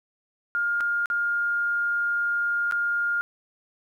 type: tone with dropouts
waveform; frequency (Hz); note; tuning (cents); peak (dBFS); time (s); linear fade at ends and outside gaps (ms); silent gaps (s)
sine; 1412; F6; +19; -22; 0.55-3.21; 0; 0.805-0.808 / 1.058-1.101 / 2.712-2.722
effects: 10-bit